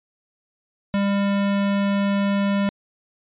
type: tone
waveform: square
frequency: 199.8 Hz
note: G3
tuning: 33 cents sharp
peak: -19 dBFS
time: 0.94-2.69 s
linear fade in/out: 0 ms
effects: resampled to 8000 Hz